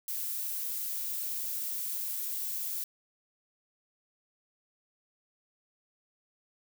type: noise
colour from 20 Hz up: violet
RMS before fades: -35 dBFS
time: 0.08-2.84 s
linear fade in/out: 2 ms
effects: none